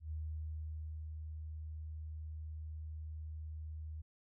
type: tone with ADSR envelope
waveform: sine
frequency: 77.9 Hz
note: D#2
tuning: 3 cents sharp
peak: -38 dBFS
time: 0-4.02 s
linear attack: 110 ms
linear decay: 970 ms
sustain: -4 dB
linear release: 12 ms
effects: none